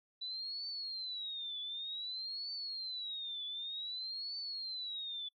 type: tone with vibrato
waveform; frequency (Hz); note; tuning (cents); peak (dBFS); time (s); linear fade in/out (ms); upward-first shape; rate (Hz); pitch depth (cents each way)
sine; 3951; B7; 0; -39; 0.21-5.29; 10; triangle; 0.54; 240
effects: noise-tail reverb RT60 0.1 s tail -26 dB re dry